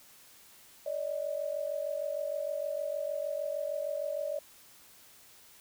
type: tone pair together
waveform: sine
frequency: 575.8 / 622.3 Hz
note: D5 / D#5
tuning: -34 / 0 cents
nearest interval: minor second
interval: 134 cents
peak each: -34 / -35 dBFS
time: 0.86-4.39 s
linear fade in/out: 5 ms
effects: white hiss -57 dBFS RMS until 5.6 s